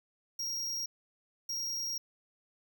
square tone bursts at uneven times, 5610 Hz, F8, 7 cents sharp, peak -34 dBFS, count 2, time 0.39-0.86 / 1.49-1.98 s, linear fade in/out 5 ms, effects none

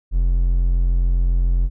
triangle tone, 43.65 Hz, F1, in tune, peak -12 dBFS, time 0.11-1.7 s, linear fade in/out 50 ms, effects none

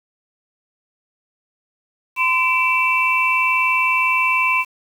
sine tone cluster, 1026 / 2321 / 2680 Hz, C6 / D7 / E7, -34 / -21 / +28 cents, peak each -19 dBFS, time 2.16-4.65 s, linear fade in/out 50 ms, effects 7-bit

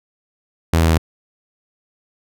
sawtooth tone with pitch steps, 82.41 / 81.51 / 80.62 Hz, E2 / E2 / E2, 0 / -19 / -38 cents, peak -8 dBFS, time 0.73-0.979 s, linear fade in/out 5 ms, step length 83 ms, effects none

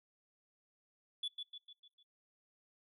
sine tone with echo, 3438 Hz, A7, 41 cents flat, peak -34 dBFS, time 1.23-1.28 s, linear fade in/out 5 ms, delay 150 ms, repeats 5, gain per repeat -6 dB, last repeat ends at 2.03 s, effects noise-tail reverb RT60 0.3 s tail -23 dB re dry + tanh soft clip ceiling -34 dBFS

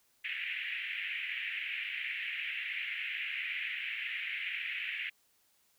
pink band-pass noise, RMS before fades -38 dBFS, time 0.24-5.1 s, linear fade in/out 10 ms, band 1900 to 2800 Hz, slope 48 dB/octave, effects white hiss -71 dBFS RMS until 5.78 s

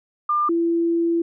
sine tone pair in turn, 1199 / 336.5 Hz, D6 / E4, +36 / +36 cents, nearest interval octave + minor seventh, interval 2200 cents, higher first, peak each -17 dBFS, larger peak neither, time 0.29-0.49 / 0.49-1.22 s, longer second, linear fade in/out 5 ms, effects none

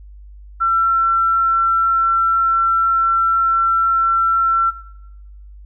sine tone, 1349 Hz, E6, 40 cents sharp, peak -13 dBFS, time 0.6-4.71 s, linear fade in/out 20 ms, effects noise-tail reverb RT60 0.9 s tail -17 dB re dry + added 50 Hz sine -36 dBFS peak until 5.65 s

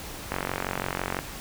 click train, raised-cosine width 0.5 ms, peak -12 dBFS, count 41, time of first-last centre 0.32-1.19 s, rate 46 Hz, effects pink hiss -39 dBFS RMS until 1.4 s

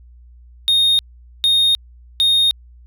triangle tone bursts, 3700 Hz, A#7, 14 cents flat, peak -10 dBFS, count 3, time 0.68-2.51 s, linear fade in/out 0 ms, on 310 ms, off 450 ms, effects added 60 Hz sine -41 dBFS peak until 2.86 s

